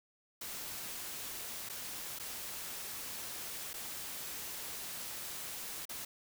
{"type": "noise with dropouts", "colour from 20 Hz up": "white", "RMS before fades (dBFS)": -43, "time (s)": [0.41, 6.05], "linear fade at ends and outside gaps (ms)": 5, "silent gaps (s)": [[1.69, 1.696], [2.189, 2.196], [3.733, 3.739], [5.854, 5.892]], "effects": []}